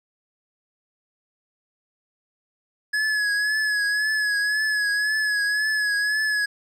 square tone with vibrato, 1694 Hz, G#6, 34 cents sharp, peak -21 dBFS, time 2.93-6.46 s, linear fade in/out 10 ms, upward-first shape triangle, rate 1.9 Hz, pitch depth 46 cents each way, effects low-pass 8000 Hz 12 dB/octave + 10-bit

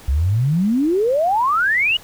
sine exponential sweep, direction up, 62.8 to 2982 Hz, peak -14 dBFS, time 0.08-1.97 s, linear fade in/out 5 ms, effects pink hiss -43 dBFS RMS until 2.03 s

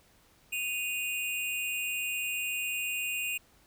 square tone pair together, 2492 / 2782 Hz, D#7 / F7, +2 / -7 cents, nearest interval major second, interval 191 cents, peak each -34 / -35 dBFS, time 0.52-3.38 s, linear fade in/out 10 ms, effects pink hiss -63 dBFS RMS until 3.66 s

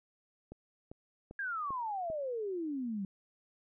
click train, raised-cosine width 2 ms, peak -33 dBFS, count 5, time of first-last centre 0.52-2.101 s, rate 2.53 Hz
sine exponential sweep, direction down, 1653 to 188.2 Hz, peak -34 dBFS, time 1.39-3.05 s, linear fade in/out 2 ms
effects none

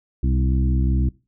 harmonic tone with a mistuned harmonic, 65.41 Hz, C2, in tune, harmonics 1 / 2 / 3 / 4 / 5, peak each -18 / -24 / -28 / -30 / -32 dBFS, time 0.23-1.09 s, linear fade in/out 5 ms, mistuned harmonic 2, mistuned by -43 cents, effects noise-tail reverb RT60 0.3 s tail -21 dB re dry

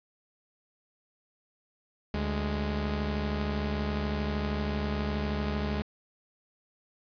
sawtooth tone pair together, 73.42 / 207.7 Hz, D2 / G#3, 0 / 0 cents, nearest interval octave + tritone, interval 1800 cents, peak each -27 / -28 dBFS, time 2.14-5.82 s, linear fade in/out 0 ms, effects resampled to 11025 Hz + 10-bit

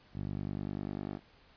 10% pulse tone with band-pass filter sweep, 50 Hz, G1, 35 cents sharp, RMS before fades -38 dBFS, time 0.13-1.2 s, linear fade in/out 50 ms, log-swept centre 120 to 410 Hz, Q 0.75, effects pink hiss -62 dBFS RMS until 1.56 s + resampled to 11025 Hz

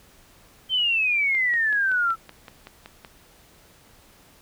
sine exponential sweep, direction down, 3136 to 1312 Hz, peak -19 dBFS, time 0.69-2.16 s, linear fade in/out 50 ms
click train, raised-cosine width 0.3 ms, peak -24 dBFS, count 10, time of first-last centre 1.35-3.048 s, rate 5.3 Hz
effects pink hiss -54 dBFS RMS until 4.41 s

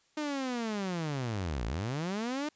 sawtooth linear two-way sweep, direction down then up, 308 to 51.91 to 308 Hz, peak -28 dBFS, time 0.17-2.49 s, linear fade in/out 5 ms, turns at 1.66 s, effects white hiss -69 dBFS RMS until 2.55 s + resampled to 16000 Hz

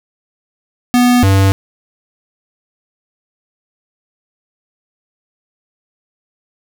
square tone pair in turn, 245.8 / 97.07 Hz, B3 / G2, -8 / -16 cents, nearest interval octave + major third, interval 1608 cents, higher first, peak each -8 dBFS, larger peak neither, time 0.94-1.23 / 1.23-1.52 s, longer neither, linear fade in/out 0 ms, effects none

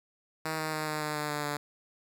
5% pulse tone with pitch steps, 158.2 / 156.47 / 154.77 / 153.08 / 151.41 / 149.75 / 148.12 / 146.5 Hz, D#3 / D#3 / D#3 / D#3 / D#3 / D3 / D3 / D3, +29 / +10 / -9 / -28 / -47 / +34 / +15 / -4 cents, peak -20 dBFS, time 0.45-1.57 s, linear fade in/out 5 ms, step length 140 ms, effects none

